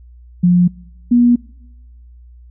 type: tone pair in turn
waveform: sine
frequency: 177.3 / 241.1 Hz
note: F3 / B3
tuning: +26 / -41 cents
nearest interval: perfect fourth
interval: 533 cents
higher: second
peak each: -7 dBFS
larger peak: neither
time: 0.43-0.68 / 1.11-1.36 s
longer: neither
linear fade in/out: 10 ms
effects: noise-tail reverb RT60 1.0 s tail -25 dB re dry + added 60 Hz sine -38 dBFS peak until 2.5 s